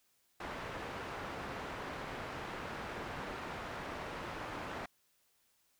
white low-pass noise, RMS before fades -43 dBFS, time 0.4-4.86 s, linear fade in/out 5 ms, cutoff 1400 Hz, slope 12 dB/octave, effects white hiss -74 dBFS RMS until 5.79 s

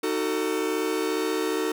45% pulse chord, D# diminished, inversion none, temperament just, 311.1 / 373.4 / 448 Hz, D#4 / F#4 / A4, 0 / +16 / +31 cents, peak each -29 / -29 / -28 dBFS, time 0.03-1.72 s, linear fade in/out 5 ms, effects none

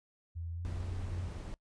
sine tone with pitch glide, 84 to 90.03 Hz, E2 to F#2, +33 to -47 cents, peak -37 dBFS, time 0.35-1.29 s, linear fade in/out 20 ms, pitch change +120 cents, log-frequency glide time 0.53-0.72 s
brown noise, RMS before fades -42 dBFS, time 0.65-1.54 s, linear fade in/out 0 ms
effects noise-tail reverb RT60 0.1 s tail -24 dB re dry + resampled to 22050 Hz

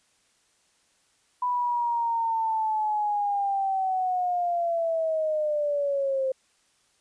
sine linear sweep, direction down, 992 to 523 Hz, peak -23 dBFS, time 1.42-6.32 s, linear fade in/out 5 ms, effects white hiss -66 dBFS RMS until 7 s + resampled to 22050 Hz

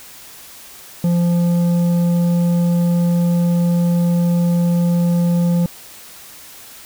sine tone with tanh clipping, 173 Hz, F3, 16 cents flat, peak -14 dBFS, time 1.04-5.66 s, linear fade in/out 2 ms, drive 8 dB, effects white hiss -39 dBFS RMS until 6.85 s

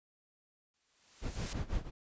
white noise with exponential growth, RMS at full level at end -40 dBFS, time 0.74-1.53 s, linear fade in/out 0 ms, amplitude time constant 170 ms
brown noise with tremolo, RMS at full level -34 dBFS, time 1.21-1.91 s, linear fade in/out 50 ms, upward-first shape sine, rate 6 Hz, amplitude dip 85%
effects resampled to 16000 Hz

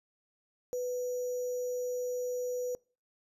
sine tone with sample-and-hold, 496.3 Hz, B4, 8 cents sharp, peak -31 dBFS, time 0.73-2.75 s, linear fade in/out 0 ms, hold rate 6300 Hz, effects noise-tail reverb RT60 0.4 s tail -26 dB re dry + resampled to 32000 Hz

